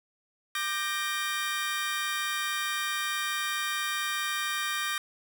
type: chord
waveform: 25% pulse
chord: G minor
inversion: second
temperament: equal with one note detuned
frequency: 1192.4 / 1568 / 1864.7 Hz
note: D6 / G6 / Bb6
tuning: +26 / 0 / 0 cents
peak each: -29 / -30 / -30 dBFS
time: 0.55-4.98 s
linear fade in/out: 2 ms
effects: none